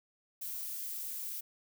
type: noise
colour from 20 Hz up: violet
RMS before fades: -40 dBFS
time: 0.41-1.41 s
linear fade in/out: 10 ms
effects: none